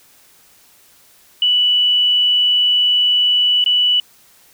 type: tone with dropouts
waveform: sine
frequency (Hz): 2960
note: F#7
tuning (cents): 0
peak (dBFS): -11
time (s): 1.42-4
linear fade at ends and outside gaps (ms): 2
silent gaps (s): 3.641-3.661
effects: white hiss -50 dBFS RMS until 4.53 s